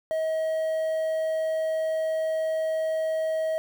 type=tone with quantisation; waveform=triangle; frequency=637 Hz; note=D#5; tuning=41 cents sharp; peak=-22 dBFS; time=0.11-3.58 s; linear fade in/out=0 ms; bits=8; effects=none